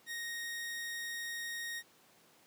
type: tone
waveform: sawtooth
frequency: 1866 Hz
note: A#6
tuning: 1 cent sharp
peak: -35 dBFS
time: 0.06-1.83 s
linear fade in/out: 50 ms
effects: pink hiss -64 dBFS RMS until 2.46 s + high-pass 200 Hz 12 dB/octave